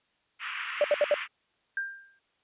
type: band-pass noise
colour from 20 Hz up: white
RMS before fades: -36 dBFS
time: 0.39-1.28 s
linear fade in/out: 50 ms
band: 1100 to 2900 Hz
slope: 48 dB/octave
type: tone bursts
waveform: sine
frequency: 589 Hz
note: D5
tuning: 5 cents sharp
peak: -19 dBFS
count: 4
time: 0.81-1.142 s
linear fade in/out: 2 ms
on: 32 ms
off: 68 ms
type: tone with exponential decay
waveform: sine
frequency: 1591 Hz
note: G6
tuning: 25 cents sharp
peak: -26 dBFS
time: 1.77-2.19 s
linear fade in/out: 2 ms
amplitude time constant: 91 ms
effects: white hiss -71 dBFS RMS until 2.43 s + resampled to 8000 Hz